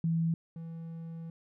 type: tone pair in turn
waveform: sine / triangle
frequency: 164.81 / 164.81 Hz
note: E3 / E3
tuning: 0 / 0 cents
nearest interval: unison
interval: 0 cents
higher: neither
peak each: -26 / -37 dBFS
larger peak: first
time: 0.04-0.34 / 0.56-1.3 s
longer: second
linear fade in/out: 2 ms
effects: none